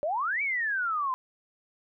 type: exponential two-way sweep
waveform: sine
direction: up then down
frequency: 562 to 2326 to 1007 Hz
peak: -26 dBFS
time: 0.03-1.14 s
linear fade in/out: 0 ms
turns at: 0.42 s
effects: none